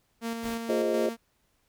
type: tone with tremolo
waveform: sawtooth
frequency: 230 Hz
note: A#3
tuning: 23 cents flat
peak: -26 dBFS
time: 0.21-1.17 s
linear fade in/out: 50 ms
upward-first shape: square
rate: 4.1 Hz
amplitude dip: 35%
type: noise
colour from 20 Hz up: pink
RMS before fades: -43 dBFS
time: 0.42-0.56 s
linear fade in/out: 20 ms
type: chord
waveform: sine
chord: F minor seventh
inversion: none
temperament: equal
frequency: 349.2 / 415.3 / 523.3 / 622.3 Hz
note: F4 / Ab4 / C5 / Eb5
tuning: 0 / 0 / 0 / 0 cents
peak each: -30 dBFS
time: 0.69-1.09 s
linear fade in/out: 2 ms
effects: pink hiss -71 dBFS RMS until 1.68 s